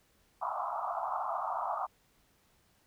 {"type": "band-pass noise", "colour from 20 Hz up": "pink", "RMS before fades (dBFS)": -35, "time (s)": [0.41, 1.87], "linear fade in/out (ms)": 20, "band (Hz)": [650, 1300], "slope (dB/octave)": 96, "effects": ["pink hiss -69 dBFS RMS until 2.86 s"]}